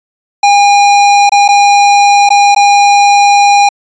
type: tone with dropouts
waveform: square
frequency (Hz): 811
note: G#5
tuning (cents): -41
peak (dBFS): -4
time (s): 0.43-3.69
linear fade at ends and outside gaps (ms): 5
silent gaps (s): 1.294-1.319 / 1.48-1.487 / 2.291-2.303 / 2.548-2.562
effects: resampled to 16000 Hz